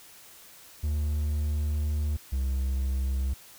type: tone pair in turn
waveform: triangle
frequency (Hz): 75 / 65.96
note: D2 / C2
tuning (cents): +37 / +15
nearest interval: major second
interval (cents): 222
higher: first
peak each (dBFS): -23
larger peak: neither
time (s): 0.83-2.17 / 2.32-3.34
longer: first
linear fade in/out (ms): 10
effects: white hiss -51 dBFS RMS until 3.58 s